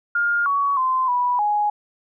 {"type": "tone with pitch steps", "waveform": "sine", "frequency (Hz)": [1412, 1124, 1035, 982, 833], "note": ["F6", "C#6", "C6", "B5", "G#5"], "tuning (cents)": [19, 24, -19, -10, 5], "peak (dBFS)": -17, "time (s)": [0.15, 1.7], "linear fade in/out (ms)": 5, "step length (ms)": 310, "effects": []}